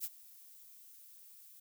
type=noise with ADSR envelope; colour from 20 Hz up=violet; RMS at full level=-37 dBFS; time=0-1.6 s; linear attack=43 ms; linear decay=42 ms; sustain=-20 dB; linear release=8 ms; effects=none